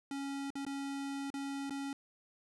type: tone with dropouts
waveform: square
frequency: 277.2 Hz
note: C#4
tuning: in tune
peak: -38 dBFS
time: 0.11-1.93 s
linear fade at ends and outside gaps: 2 ms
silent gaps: 0.504-0.554 / 0.651-0.665 / 1.303-1.34 / 1.697-1.706 s
effects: resampled to 24000 Hz